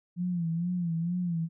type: tone with vibrato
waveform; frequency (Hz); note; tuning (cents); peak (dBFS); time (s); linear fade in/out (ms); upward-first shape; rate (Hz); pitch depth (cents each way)
sine; 171.9; F3; -27; -27; 0.16-1.49; 50; sine; 2.2; 84
effects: none